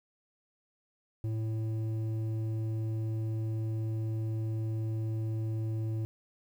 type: tone with low-pass filter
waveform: square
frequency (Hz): 110.5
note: A2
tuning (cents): +8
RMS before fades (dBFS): -33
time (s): 1.24-6.05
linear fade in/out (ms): 0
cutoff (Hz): 320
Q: 0.87
effects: 10-bit